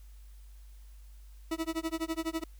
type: tone with tremolo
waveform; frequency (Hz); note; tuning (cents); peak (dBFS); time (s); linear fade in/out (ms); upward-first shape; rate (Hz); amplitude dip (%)
40% pulse; 324.7; E4; -26; -28; 1.51-2.44; 5; sine; 12; 100
effects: added 50 Hz sine -48 dBFS peak until 2.59 s + white hiss -66 dBFS RMS until 2.59 s